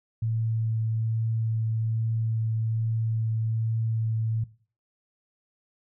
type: tone with vibrato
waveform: sine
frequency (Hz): 112.1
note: A2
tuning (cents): +33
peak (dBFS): -24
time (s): 0.22-4.44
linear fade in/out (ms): 5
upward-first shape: triangle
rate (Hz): 1.2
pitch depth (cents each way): 11
effects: noise-tail reverb RT60 0.4 s tail -18 dB re dry